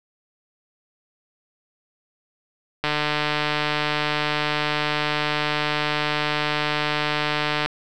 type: click train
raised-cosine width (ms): 0.3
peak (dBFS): -6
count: 724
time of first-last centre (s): 2.84-7.66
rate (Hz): 150
effects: none